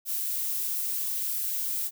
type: noise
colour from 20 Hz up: violet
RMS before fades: -30 dBFS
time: 0.05-1.91 s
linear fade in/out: 50 ms
effects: none